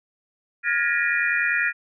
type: tone cluster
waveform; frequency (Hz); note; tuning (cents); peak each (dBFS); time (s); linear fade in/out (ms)
sine; 1420 / 1666 / 1821 / 1911 / 2421; F6 / G#6 / A#6 / A#6 / D#7; +28 / +5 / -41 / +43 / -48; -26; 0.63-1.73; 50
effects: none